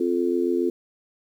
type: chord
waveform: sine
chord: F major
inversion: second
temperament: just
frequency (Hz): 261.9 / 349.2 / 436.5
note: C4 / F4 / A4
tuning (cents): +2 / 0 / -14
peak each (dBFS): -26 / -22 / -27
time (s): 0-0.7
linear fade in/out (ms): 5
effects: 9-bit